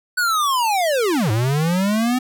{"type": "linear two-way sweep", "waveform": "square", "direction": "down then up", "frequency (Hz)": [1500, 103.83, 257.1], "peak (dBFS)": -17, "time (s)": [0.17, 2.19], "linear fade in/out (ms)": 10, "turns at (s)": 1.31, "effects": []}